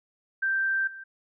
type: tone with level steps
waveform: sine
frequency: 1568 Hz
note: G6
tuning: in tune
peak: -23 / -39 dBFS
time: 0.42-1.04 s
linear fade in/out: 10 ms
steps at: 0.87 s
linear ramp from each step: 5 ms
effects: none

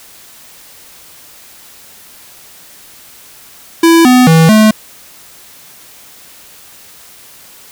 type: tone with pitch steps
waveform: square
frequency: 332.1 / 251.3 / 162.2 / 216.2 Hz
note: E4 / B3 / E3 / A3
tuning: +13 / +30 / -28 / -30 cents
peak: -4 dBFS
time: 3.83-4.71 s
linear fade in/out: 5 ms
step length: 220 ms
effects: white hiss -38 dBFS RMS until 7.71 s

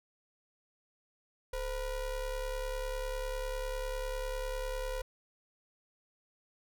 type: ring-modulated tone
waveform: square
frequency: 240 Hz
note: B3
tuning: 49 cents flat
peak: -32 dBFS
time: 1.53-5.02 s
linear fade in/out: 5 ms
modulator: 275 Hz
effects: none

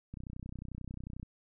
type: click train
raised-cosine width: 5 ms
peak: -30 dBFS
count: 35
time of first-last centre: 0.14-1.23 s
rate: 31.2 Hz
effects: none

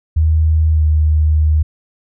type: tone with pitch glide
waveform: sine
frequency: 78.9 to 77.1 Hz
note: D#2 to D#2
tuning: +25 to -15 cents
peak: -9 dBFS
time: 0.16-1.63 s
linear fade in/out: 10 ms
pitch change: -40 cents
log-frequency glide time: 0.71-0.83 s
effects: none

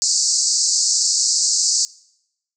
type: band-pass noise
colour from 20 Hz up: white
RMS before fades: -18 dBFS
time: 0.02-1.85 s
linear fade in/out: 0 ms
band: 4400 to 7900 Hz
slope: 96 dB/octave
effects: noise-tail reverb RT60 0.8 s tail -23 dB re dry

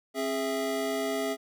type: tone cluster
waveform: square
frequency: 268.1 / 414.3 / 661 Hz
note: C4 / G#4 / E5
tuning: +42 / -4 / +5 cents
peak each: -34 / -33 / -33 dBFS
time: 0.14-1.37 s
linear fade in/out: 50 ms
effects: none

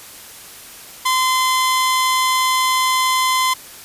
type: tone pair together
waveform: sawtooth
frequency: 1031 / 3447 Hz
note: C6 / A7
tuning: -26 / -36 cents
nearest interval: octave + major sixth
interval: 2090 cents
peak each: -11 / -23 dBFS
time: 1.05-3.54 s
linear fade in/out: 10 ms
effects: white hiss -38 dBFS RMS until 3.84 s + resampled to 32000 Hz

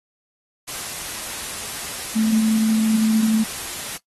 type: tone in noise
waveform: sine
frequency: 220 Hz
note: A3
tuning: in tune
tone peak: -15 dBFS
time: 2.15-3.44 s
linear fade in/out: 20 ms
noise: white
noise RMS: -30 dBFS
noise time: 0.67-3.98 s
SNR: +12 dB
effects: noise-tail reverb RT60 0.1 s tail -19 dB re dry + AAC 32 kbps

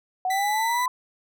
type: exponential sweep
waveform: sine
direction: up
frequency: 733 to 1024 Hz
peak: -22 dBFS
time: 0.25-0.88 s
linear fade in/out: 2 ms
type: tone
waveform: sawtooth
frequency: 1987 Hz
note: B6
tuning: 10 cents sharp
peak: -24 dBFS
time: 0.3-0.86 s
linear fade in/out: 5 ms
effects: none

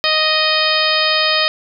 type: harmonic tone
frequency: 622.3 Hz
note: D#5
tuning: in tune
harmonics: 1 / 2 / 3 / 4 / 5 / 6 / 7 / 8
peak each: -21 / -21 / -21 / -21 / -21 / -21 / -21 / -21 dBFS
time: 0.04-1.48 s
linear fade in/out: 0 ms
effects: none

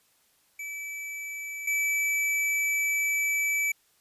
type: tone pair in turn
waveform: square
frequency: 2306 / 2306 Hz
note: D7 / D7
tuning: -32 / -32 cents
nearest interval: unison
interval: 0 cents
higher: neither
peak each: -35 / -25 dBFS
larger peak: second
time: 0.59-1.67 / 1.67-3.72 s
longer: second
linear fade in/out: 5 ms
effects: white hiss -66 dBFS RMS until 4 s + resampled to 32000 Hz

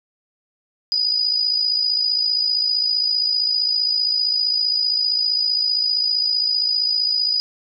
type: tone with amplitude modulation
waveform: sine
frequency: 4943 Hz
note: D#8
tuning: 12 cents flat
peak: -14 dBFS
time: 0.92-7.4 s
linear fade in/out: 0 ms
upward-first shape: sine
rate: 55.3 Hz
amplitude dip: 60%
effects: none

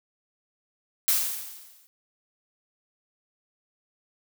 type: noise with exponential decay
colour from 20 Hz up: blue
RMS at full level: -20 dBFS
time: 1.08-1.87 s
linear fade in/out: 0 ms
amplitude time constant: 170 ms
effects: none

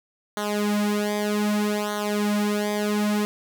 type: tone with flanger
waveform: sawtooth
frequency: 208.2 Hz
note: G#3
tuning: 5 cents sharp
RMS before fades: -24 dBFS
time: 0.37-3.25 s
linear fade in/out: 0 ms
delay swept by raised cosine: 0.39 to 4.09 ms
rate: 0.64 Hz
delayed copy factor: -0.9
effects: none

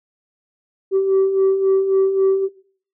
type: beating tone pair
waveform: sine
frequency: 382.6 / 386.3 Hz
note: G4 / G4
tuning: -42 / -25 cents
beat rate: 3.7 Hz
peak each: -20 / -12 dBFS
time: 0.91-2.49 s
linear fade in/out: 50 ms
effects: noise-tail reverb RT60 0.5 s tail -18 dB re dry + tanh soft clip ceiling -10 dBFS

